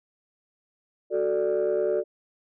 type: chord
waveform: sine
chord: D major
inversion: first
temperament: equal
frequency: 370 / 440 / 587.3 Hz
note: F#4 / A4 / D5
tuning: 0 / 0 / 0 cents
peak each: -25 dBFS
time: 1.1-2.04 s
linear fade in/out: 50 ms
effects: tanh soft clip ceiling -17 dBFS